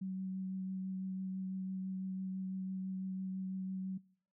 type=tone with vibrato; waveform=sine; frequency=188.7 Hz; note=F#3; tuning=34 cents sharp; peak=-37 dBFS; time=0.01-3.98 s; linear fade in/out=10 ms; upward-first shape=triangle; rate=6 Hz; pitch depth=13 cents each way; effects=noise-tail reverb RT60 0.6 s tail -23 dB re dry